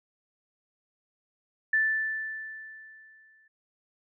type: tone with exponential decay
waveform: sine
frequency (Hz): 1760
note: A6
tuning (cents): 0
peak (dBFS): -20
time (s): 1.73-3.48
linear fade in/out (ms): 5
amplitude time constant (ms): 380
effects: none

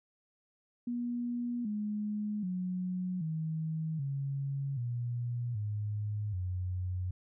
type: tone with pitch steps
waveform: sine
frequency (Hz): 240.9 / 209.7 / 182.57 / 158.93 / 138.36 / 120.45 / 104.86 / 91.28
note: B3 / G#3 / F#3 / D#3 / C#3 / B2 / G#2 / F#2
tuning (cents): -43 / +17 / -23 / +37 / -3 / -43 / +17 / -23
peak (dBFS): -32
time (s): 0.87-7.11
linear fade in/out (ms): 5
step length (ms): 780
effects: none

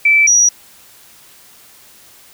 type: tone pair in turn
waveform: sine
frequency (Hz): 2321 / 5793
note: D7 / F#8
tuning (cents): -21 / -38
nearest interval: octave + major third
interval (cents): 1583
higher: second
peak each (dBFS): -7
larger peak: neither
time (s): 0.05-0.27 / 0.27-0.49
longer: neither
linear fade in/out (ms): 5
effects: white hiss -44 dBFS RMS until 2.33 s

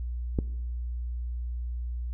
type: click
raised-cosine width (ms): 3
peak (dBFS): -13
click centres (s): 0.388
effects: noise-tail reverb RT60 1.0 s tail -20 dB re dry + added 60 Hz sine -30 dBFS peak until 2.13 s

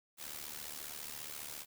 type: noise with amplitude modulation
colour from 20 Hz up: white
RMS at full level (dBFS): -42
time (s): 0.17-1.66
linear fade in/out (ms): 50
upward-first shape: sine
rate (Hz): 74.7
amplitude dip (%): 75
effects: none

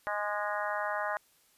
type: harmonic tone with a mistuned harmonic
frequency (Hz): 207.7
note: G#3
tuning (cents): 0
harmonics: 3 / 4 / 5 / 6 / 7 / 8 / 9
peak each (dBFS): -36 / -37 / -38 / -39 / -39 / -40 / -41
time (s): 0.07-1.17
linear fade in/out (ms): 0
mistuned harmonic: 6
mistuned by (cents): -29
effects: white hiss -66 dBFS RMS until 1.57 s + resampled to 32000 Hz

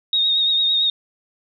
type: tone with vibrato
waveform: sine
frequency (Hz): 3729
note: A#7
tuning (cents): 0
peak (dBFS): -15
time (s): 0.13-0.9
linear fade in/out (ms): 2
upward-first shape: triangle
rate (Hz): 8.9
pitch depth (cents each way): 39
effects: none

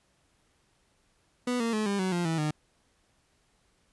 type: tone with pitch steps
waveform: 30% pulse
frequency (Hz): 246.9 / 230.4 / 214.9 / 200.5 / 187.12 / 174.58 / 162.89 / 151.98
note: B3 / A#3 / A3 / G3 / F#3 / F3 / E3 / D#3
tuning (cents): 0 / -20 / -41 / +39 / +20 / 0 / -20 / -40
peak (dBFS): -24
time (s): 1.47-2.51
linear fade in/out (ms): 5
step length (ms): 130
effects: pink hiss -69 dBFS RMS until 3.92 s + resampled to 24000 Hz

